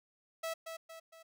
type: tone with echo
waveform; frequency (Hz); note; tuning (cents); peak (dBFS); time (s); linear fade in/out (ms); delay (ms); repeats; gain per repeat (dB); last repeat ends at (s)
sawtooth; 653; E5; -17; -32; 0.43-0.54; 10; 230; 3; -6; 1.23
effects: none